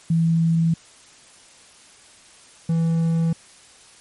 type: tone pair in turn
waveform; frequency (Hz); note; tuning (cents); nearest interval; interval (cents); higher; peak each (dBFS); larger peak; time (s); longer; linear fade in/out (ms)
sine / triangle; 164.81 / 164.81; E3 / E3; 0 / 0; unison; 0; neither; -15; neither; 0.1-0.74 / 2.69-3.33; neither; 5
effects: white hiss -49 dBFS RMS until 4 s + MP3 48 kbps